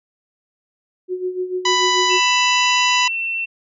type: tone with tremolo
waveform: sine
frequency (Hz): 366.3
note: F#4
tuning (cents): -17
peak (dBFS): -18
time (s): 1.08-2.21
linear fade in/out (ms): 50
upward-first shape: sine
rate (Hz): 6.8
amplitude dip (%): 70
type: harmonic tone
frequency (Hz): 992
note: B5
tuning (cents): +7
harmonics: 1 / 2 / 3 / 4 / 5 / 6 / 7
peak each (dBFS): -18 / -22 / -21 / -24 / -27 / -28 / -28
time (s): 1.65-3.08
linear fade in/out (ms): 5
type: tone with pitch glide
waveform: sine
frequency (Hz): 2665 to 2696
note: E7 to E7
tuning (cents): +18 to +38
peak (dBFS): -20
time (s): 2.09-3.46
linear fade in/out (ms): 20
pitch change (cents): +20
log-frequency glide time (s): 2.48-2.75
effects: none

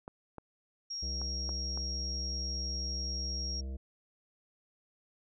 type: clicks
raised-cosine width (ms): 1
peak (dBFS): -29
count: 5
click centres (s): 0.079 / 0.383 / 1.216 / 1.492 / 1.775
type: tone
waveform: sine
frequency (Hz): 5588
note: F8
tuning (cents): 0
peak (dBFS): -36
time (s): 0.9-3.61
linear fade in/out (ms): 10
type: harmonic tone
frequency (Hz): 66.2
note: C2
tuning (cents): +21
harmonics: 1 / 3 / 5 / 7 / 9 / 10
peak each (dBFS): -36 / -49 / -54 / -56 / -60 / -63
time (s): 1.02-3.77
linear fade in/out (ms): 10
effects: none

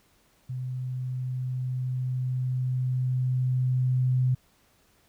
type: tone with level ramp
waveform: sine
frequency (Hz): 127.6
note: C3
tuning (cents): -43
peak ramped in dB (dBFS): -30 to -20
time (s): 0.49-4.35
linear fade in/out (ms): 10
effects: pink hiss -64 dBFS RMS until 5.08 s

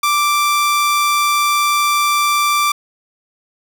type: tone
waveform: sawtooth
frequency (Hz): 1174.7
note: D6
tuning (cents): 0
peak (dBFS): -9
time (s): 0.03-2.72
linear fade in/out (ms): 5
effects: none

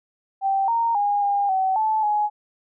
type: tone with pitch steps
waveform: sine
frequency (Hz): 780 / 925 / 817 / 807 / 760 / 871 / 838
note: G5 / A#5 / G#5 / G#5 / F#5 / A5 / G#5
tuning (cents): -9 / -14 / -29 / -50 / +46 / -18 / +15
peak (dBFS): -18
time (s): 0.41-2.3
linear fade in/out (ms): 50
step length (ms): 270
effects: none

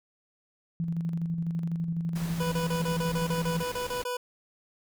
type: tone with tremolo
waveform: sine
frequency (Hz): 167.1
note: E3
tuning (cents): +24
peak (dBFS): -26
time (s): 0.8-3.63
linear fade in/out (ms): 0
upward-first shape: square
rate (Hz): 12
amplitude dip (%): 40
type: noise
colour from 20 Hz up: pink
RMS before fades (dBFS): -41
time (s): 2.15-4.04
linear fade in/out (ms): 10
type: tone bursts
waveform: 25% pulse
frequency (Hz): 493.9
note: B4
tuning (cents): 0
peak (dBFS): -26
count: 12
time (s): 2.4-4.17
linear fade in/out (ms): 5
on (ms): 120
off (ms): 30
effects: none

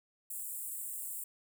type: high-pass noise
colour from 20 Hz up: pink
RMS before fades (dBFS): -41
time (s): 0.3-1.24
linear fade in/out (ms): 5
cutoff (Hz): 7600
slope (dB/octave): 96
effects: none

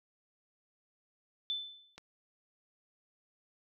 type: tone with exponential decay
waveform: sine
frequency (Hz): 3520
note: A7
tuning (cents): 0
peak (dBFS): -30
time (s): 1.5-1.96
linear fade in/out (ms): 0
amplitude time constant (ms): 100
type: click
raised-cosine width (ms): 0.2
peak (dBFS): -31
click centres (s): 1.98
effects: none

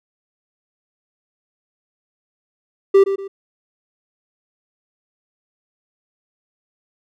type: tone with echo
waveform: triangle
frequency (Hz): 392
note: G4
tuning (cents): 0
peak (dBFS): -5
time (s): 2.94-3.04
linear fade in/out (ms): 10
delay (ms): 120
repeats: 2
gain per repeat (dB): -10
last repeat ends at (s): 3.28
effects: none

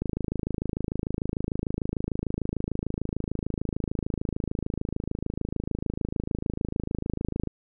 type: click train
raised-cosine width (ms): 3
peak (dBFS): -15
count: 200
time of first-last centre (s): 0.02-7.473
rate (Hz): 26.7
effects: none

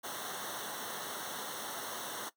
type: noise with comb filter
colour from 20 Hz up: pink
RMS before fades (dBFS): -41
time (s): 0.03-2.3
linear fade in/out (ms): 20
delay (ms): 0.41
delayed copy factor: -0.9
effects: noise-tail reverb RT60 0.1 s tail -17 dB re dry + high-pass 150 Hz 12 dB/octave

